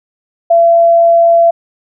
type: tone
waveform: sine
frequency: 676 Hz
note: E5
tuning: 43 cents sharp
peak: -4 dBFS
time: 0.5-1.51 s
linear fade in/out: 10 ms
effects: none